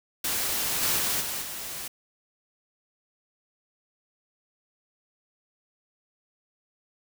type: noise with level steps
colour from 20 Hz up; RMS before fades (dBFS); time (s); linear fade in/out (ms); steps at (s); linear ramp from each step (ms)
white; -28 / -25 / -27 / -32 / -36; 0.24-1.88; 5; 0.81 / 0.97 / 1.2 / 1.41; 20
effects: none

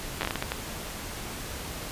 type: slowing click train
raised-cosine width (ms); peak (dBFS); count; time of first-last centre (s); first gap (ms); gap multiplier
0.3; -12; 9; 0.21-0.52; 9; 1.4
effects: pink hiss -37 dBFS RMS until 1.91 s + resampled to 32000 Hz

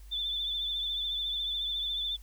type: tone with vibrato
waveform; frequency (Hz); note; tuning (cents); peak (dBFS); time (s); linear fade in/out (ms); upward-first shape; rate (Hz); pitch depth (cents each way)
sine; 3520; A7; 0; -30; 0.11-2.17; 20; triangle; 14; 45
effects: added 50 Hz sine -46 dBFS peak until 2.22 s + white hiss -62 dBFS RMS until 2.22 s

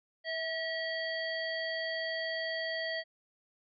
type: harmonic tone with a mistuned harmonic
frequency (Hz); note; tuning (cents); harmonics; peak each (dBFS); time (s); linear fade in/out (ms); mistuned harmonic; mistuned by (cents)
651; E5; -22; 1 / 3 / 5 / 7; -37 / -36 / -43 / -42; 0.24-3.04; 50; 3; -22
effects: none

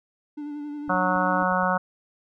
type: tone with vibrato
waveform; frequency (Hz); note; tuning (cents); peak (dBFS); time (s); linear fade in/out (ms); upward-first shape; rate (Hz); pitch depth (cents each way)
triangle; 293.7; D4; 0; -29; 0.37-1.44; 10; sine; 11; 28
type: clicks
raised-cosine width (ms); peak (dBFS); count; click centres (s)
5; -35; 6; 0.88 / 0.943 / 1.162 / 1.423 / 1.522 / 1.632
type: harmonic tone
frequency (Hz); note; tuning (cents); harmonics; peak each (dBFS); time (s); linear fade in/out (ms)
183.6; F#3; -13; 1 / 3 / 4 / 5 / 6 / 7 / 8; -28 / -28 / -28 / -28 / -28 / -28 / -28; 0.89-1.78; 10
effects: none

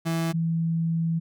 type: tone pair in turn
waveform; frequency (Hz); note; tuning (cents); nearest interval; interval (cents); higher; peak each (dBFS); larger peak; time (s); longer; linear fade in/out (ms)
35% pulse / sine; 164.81 / 164.81; E3 / E3; 0 / 0; unison; 0; neither; -22; neither; 0.05-0.33 / 0.33-1.2; second; 20
effects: none

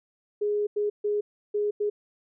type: tone bursts at uneven times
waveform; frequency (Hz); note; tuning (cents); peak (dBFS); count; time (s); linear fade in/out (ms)
sine; 415.3; G#4; 0; -23; 5; 0.41-0.67 / 0.76-0.9 / 1.04-1.21 / 1.54-1.71 / 1.8-1.9; 10
effects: none

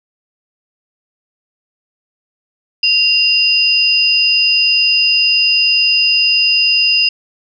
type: tone pair together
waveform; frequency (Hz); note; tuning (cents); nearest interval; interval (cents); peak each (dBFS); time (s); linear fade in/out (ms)
sine; 2781 / 4970; F7 / D#8; -8 / -3; minor seventh; 1005; -12; 2.83-7.09; 5
effects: none

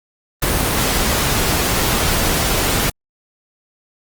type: noise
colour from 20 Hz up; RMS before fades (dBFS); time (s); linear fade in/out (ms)
pink; -17; 0.42-2.9; 5
effects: Opus 24 kbps

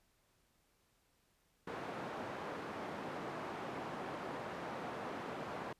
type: band-pass noise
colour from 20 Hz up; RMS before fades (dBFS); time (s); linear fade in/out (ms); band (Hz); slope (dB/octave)
white; -44; 1.67-5.73; 5; 140 to 980; 12
effects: pink hiss -75 dBFS RMS until 5.79 s + resampled to 32000 Hz

